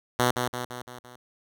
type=tone with echo; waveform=5% pulse; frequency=123.47 Hz; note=B2; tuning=in tune; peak=-9 dBFS; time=0.19-0.31 s; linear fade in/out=5 ms; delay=170 ms; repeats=5; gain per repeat=-5 dB; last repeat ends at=1.16 s; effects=none